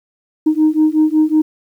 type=beating tone pair; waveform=sine; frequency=307.6 / 313 Hz; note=D#4 / D#4; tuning=-20 / +10 cents; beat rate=5.4 Hz; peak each=-12 dBFS; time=0.46-1.42 s; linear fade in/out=10 ms; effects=tanh soft clip ceiling -5 dBFS + 8-bit